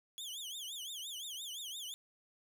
sawtooth tone with vibrato, 3287 Hz, G#7, 19 cents flat, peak -39 dBFS, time 0.18-1.94 s, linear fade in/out 0 ms, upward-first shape triangle, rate 5.8 Hz, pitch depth 230 cents each way, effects none

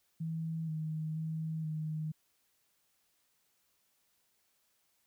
sine tone with pitch steps, 162 / 156.7 / 159.3 / 155.7 Hz, E3 / D#3 / D#3 / D#3, -30 / +13 / +41 / +2 cents, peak -34 dBFS, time 0.2-2.12 s, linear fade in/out 10 ms, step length 480 ms, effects white hiss -75 dBFS RMS until 5.06 s

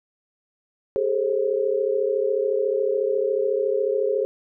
sine tone cluster, 401.4 / 435.4 / 532 Hz, G4 / A4 / C5, +41 / -18 / +29 cents, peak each -24 dBFS, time 0.96-4.25 s, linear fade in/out 0 ms, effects none

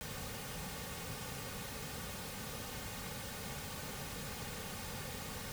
pink noise with comb filter, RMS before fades -44 dBFS, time 0.01-5.52 s, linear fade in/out 0 ms, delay 3 ms, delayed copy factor -0.65, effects none

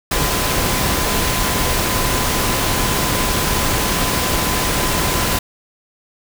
sine tone in noise, 1015 Hz, B5, 47 cents sharp, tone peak -27 dBFS, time 0.11-5.39 s, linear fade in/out 5 ms, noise pink, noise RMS -18 dBFS, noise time 0.11-5.39 s, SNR -12 dB, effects none

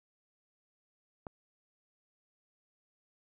click, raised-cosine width 1 ms, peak -27 dBFS, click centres 1.268 s, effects none

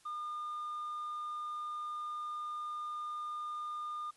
sine tone with tanh clipping, 1212 Hz, D#6, 46 cents flat, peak -38 dBFS, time 0.05-4.11 s, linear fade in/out 10 ms, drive 1 dB, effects white hiss -65 dBFS RMS until 4.16 s + resampled to 24000 Hz

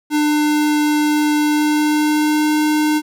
square tone with pitch glide, 299.7 to 303.9 Hz, D4 to D#4, +35 to -41 cents, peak -14 dBFS, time 0.1-3.02 s, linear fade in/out 50 ms, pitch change +24 cents, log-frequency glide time 1.36-2.57 s, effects none

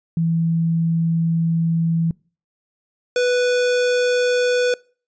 sine / square tone pair in turn, 165.3 / 493.6 Hz, E3 / B4, +5 / -1 cents, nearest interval octave + perfect fifth, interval 1894 cents, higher second, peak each -16 dBFS, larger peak neither, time 0.17-2.11 / 3.16-4.74 s, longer first, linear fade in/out 2 ms, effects noise-tail reverb RT60 0.4 s tail -25 dB re dry + resampled to 16000 Hz

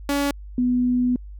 sawtooth / sine tone pair in turn, 283.2 / 247.8 Hz, C#4 / B3, +37 / +6 cents, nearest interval major second, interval 231 cents, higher first, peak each -16 / -17 dBFS, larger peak first, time 0.09-0.31 / 0.58-1.16 s, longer second, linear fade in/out 2 ms, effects added 50 Hz sine -35 dBFS peak until 1.39 s

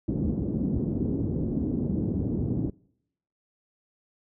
white low-pass noise, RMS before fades -27 dBFS, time 0.08-2.7 s, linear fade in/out 5 ms, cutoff 310 Hz, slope 24 dB/octave, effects noise-tail reverb RT60 0.8 s tail -26 dB re dry + high-pass 60 Hz 12 dB/octave

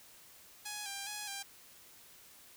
5% pulse tone with vibrato, 815 Hz, G#5, 33 cents flat, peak -28 dBFS, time 0.65-1.43 s, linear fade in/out 10 ms, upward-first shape square, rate 2.4 Hz, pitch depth 44 cents each way, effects white hiss -58 dBFS RMS until 2.56 s

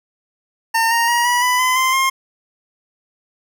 25% pulse tone with pitch steps, 909 / 929.7 / 950.9 / 972.6 / 994.7 / 1017.4 / 1040.6 / 1064.3 Hz, A#5 / A#5 / A#5 / B5 / B5 / C6 / C6 / C6, -44 / -5 / +34 / -27 / +12 / -49 / -10 / +29 cents, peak -10 dBFS, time 0.74-2.1 s, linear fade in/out 10 ms, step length 170 ms, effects none

